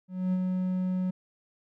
triangle tone with ADSR envelope, 184.3 Hz, F#3, 7 cents flat, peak -21 dBFS, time 0.08-1.11 s, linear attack 250 ms, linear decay 40 ms, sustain -3 dB, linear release 11 ms, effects none

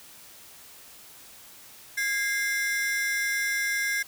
45% pulse ring-modulated tone, 1866 Hz, A#6, 1 cent sharp, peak -22 dBFS, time 1.97-4.03 s, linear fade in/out 10 ms, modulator 230 Hz, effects white hiss -49 dBFS RMS until 4.07 s

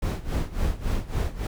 brown noise with tremolo, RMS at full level -23 dBFS, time 0.02-1.47 s, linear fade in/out 5 ms, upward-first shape sine, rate 3.6 Hz, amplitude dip 85%, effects none

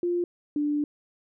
sine tone pair in turn, 350 / 294.3 Hz, F4 / D4, +4 / +4 cents, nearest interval minor third, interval 300 cents, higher first, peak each -23 dBFS, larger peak neither, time 0.03-0.24 / 0.56-0.84 s, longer second, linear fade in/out 2 ms, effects none

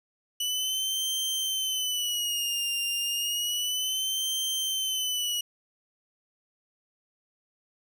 sawtooth tone with vibrato, 2960 Hz, F#7, in tune, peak -24 dBFS, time 0.4-5.41 s, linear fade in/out 5 ms, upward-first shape sine, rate 0.31 Hz, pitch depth 99 cents each way, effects none

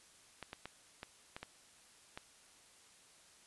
clicks, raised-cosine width 0.3 ms, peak -28 dBFS, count 7, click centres 0.427 / 0.531 / 0.656 / 1.031 / 1.365 / 1.43 / 2.175 s, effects white hiss -63 dBFS RMS until 3.46 s + resampled to 24000 Hz

